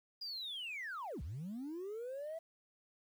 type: linear two-way sweep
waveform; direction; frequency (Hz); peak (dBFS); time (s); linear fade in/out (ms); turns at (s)
sine; down then up; 4923 to 58.27 to 666; -39; 0.21-2.39; 10; 1.22
effects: tanh soft clip ceiling -39 dBFS + 11-bit